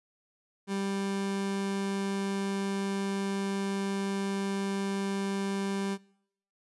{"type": "tone", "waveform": "30% pulse", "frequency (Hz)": 196.7, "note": "G3", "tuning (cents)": 6, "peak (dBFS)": -27, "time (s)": [0.67, 5.98], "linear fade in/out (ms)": 50, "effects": ["noise-tail reverb RT60 0.7 s tail -23 dB re dry", "resampled to 24000 Hz"]}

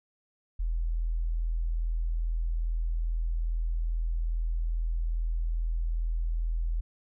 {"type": "tone", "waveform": "sine", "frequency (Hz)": 41.2, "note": "E1", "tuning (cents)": 0, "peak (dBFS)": -26, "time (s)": [0.59, 6.81], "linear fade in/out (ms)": 10, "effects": []}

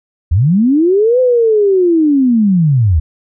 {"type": "linear two-way sweep", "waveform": "sine", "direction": "up then down", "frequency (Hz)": [71, 515, 71], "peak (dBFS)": -7, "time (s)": [0.31, 3], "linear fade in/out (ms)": 10, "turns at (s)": 1.2, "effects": []}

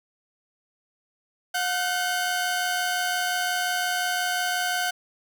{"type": "tone pair together", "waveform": "sawtooth", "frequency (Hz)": [721, 1527.7], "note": ["F#5", "G6"], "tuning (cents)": [-45, -45], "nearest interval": "octave + minor second", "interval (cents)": 1300, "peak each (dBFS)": -23, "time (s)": [1.54, 4.91], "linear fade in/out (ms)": 10, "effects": []}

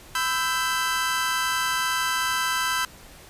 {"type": "chord", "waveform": "sawtooth", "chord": "E minor", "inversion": "second", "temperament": "equal with one note detuned", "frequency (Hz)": [1004.5, 1318.5, 1568], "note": ["B5", "E6", "G6"], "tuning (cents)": [29, 0, 0], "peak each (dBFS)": [-24, -24, -23], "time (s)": [0.15, 2.85], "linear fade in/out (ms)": 2, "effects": ["pink hiss -47 dBFS RMS until 3.29 s", "resampled to 32000 Hz"]}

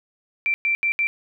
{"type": "tone bursts at uneven times", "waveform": "sine", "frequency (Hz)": 2349, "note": "D7", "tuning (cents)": 0, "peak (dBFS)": -18, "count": 4, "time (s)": [[0.46, 0.54], [0.65, 0.75], [0.83, 0.92], [0.99, 1.07]], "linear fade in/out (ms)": 0, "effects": []}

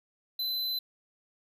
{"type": "tone", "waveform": "square", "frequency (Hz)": 4033, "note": "B7", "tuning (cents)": 36, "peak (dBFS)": -30, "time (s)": [0.39, 0.79], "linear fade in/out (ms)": 5, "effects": []}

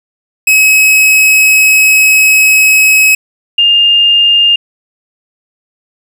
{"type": "tone pair in turn", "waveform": ["45% pulse", "sine"], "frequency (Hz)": [2559, 2814], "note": ["D#7", "F7"], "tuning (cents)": [48, 12], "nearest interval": "major second", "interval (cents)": 164, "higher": "second", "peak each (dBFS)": -4, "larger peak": "neither", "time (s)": [[0.47, 3.15], [3.58, 4.56]], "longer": "first", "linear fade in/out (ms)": 5, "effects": ["7-bit"]}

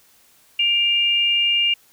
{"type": "tone pair together", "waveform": "sine", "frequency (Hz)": [2367, 2815], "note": ["D7", "F7"], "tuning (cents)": [13, 13], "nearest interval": "minor third", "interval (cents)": 300, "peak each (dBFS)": [-23, -16], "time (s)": [0.59, 1.74], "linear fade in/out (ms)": 5, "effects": ["white hiss -55 dBFS RMS until 1.92 s"]}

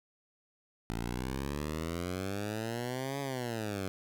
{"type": "exponential two-way sweep", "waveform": "10% pulse", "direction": "up then down", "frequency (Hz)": [55.4, 141.3, 92.8], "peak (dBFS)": -26, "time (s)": [0.9, 3.88], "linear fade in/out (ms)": 0, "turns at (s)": 3.2, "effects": []}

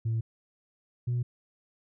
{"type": "tone pair in turn", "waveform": "sine", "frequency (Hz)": [113.1, 121.79], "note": ["A2", "B2"], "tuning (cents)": [48, -24], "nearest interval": "minor second", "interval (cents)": 128, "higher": "second", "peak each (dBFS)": -24, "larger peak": "neither", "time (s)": [[0.05, 0.21], [1.07, 1.23]], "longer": "neither", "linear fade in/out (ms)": 10, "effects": ["tanh soft clip ceiling -24 dBFS"]}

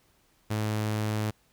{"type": "tone", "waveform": "sawtooth", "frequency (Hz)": 107.3, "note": "A2", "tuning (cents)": -43, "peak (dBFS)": -23, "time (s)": [0.5, 1.31], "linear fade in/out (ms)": 10, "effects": ["pink hiss -66 dBFS RMS until 1.52 s"]}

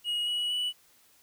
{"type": "tone with pitch steps", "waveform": "triangle", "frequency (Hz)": [2891, 2923, 2955], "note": ["F#7", "F#7", "F#7"], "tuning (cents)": [-41, -22, -3], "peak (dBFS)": -26, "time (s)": [0.04, 0.73], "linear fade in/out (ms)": 50, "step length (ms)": 230, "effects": ["white hiss -62 dBFS RMS until 1.22 s"]}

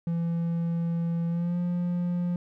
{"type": "tone with pitch glide", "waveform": "triangle", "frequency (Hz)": [168.4, 175.86], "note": ["E3", "F3"], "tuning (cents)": [37, 12], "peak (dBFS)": -23, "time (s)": [0.07, 2.36], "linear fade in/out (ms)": 2, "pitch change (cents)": 75, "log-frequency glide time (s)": [1.28, 1.58], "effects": []}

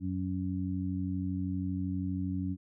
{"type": "harmonic tone", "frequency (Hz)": 92.6, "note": "F#2", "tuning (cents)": 2, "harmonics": [1, 2, 3], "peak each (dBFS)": [-35, -35, -35], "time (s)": [0, 2.57], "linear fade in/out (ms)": 50, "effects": []}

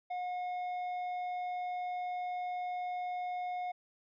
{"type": "tone with tanh clipping", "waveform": "sine", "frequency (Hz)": 722, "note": "F#5", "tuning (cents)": -43, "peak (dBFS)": -36, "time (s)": [0.1, 3.72], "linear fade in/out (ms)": 10, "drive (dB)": 7, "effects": []}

